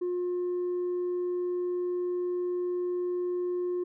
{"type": "tone with tanh clipping", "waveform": "triangle", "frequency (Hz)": 356.8, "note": "F4", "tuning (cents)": 37, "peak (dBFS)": -28, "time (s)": [0.01, 3.84], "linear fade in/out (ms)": 10, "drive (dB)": 6, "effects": []}